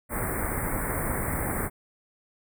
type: band-stop noise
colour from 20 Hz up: pink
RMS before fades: -29 dBFS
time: 0.09-1.7 s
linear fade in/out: 50 ms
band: 2200 to 8200 Hz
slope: 96 dB/octave
effects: none